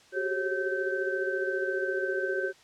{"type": "tone cluster", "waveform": "sine", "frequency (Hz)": [376.6, 391.2, 411, 543, 1546], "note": ["F#4", "G4", "G#4", "C#5", "G6"], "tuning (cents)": [31, -4, -18, -36, -24], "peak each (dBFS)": [-32, -35, -39, -34, -32], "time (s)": [0.12, 2.53], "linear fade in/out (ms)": 50, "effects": ["white hiss -57 dBFS RMS until 2.63 s", "low-pass 6000 Hz 12 dB/octave"]}